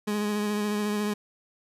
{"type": "tone with vibrato", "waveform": "30% pulse", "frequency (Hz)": 208.6, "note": "G#3", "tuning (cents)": 8, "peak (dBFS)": -23, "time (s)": [0.07, 1.14], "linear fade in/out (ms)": 10, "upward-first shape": "sine", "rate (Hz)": 14, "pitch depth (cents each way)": 21, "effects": ["resampled to 32000 Hz"]}